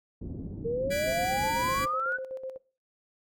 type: low-pass noise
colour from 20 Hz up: white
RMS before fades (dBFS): -38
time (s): 0.21-1.86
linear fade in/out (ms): 5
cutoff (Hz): 300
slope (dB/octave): 24
type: exponential sweep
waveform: sine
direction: up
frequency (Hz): 452 to 1517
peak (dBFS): -27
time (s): 0.64-2.18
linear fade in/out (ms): 20
type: chord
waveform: sawtooth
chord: G# half-diminished seventh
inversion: third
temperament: equal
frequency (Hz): 1480 / 1661.2 / 1975.5 / 2349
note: F#6 / G#6 / B6 / D7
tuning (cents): 0 / 0 / 0 / 0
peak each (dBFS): -39 / -34 / -36 / -33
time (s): 0.9-1.86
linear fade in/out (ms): 20
type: tone with tremolo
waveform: sine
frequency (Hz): 524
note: C5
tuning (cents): +2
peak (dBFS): -33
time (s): 1.06-2.58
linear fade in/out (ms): 20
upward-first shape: square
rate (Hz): 8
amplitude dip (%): 60
effects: noise-tail reverb RT60 0.4 s tail -22 dB re dry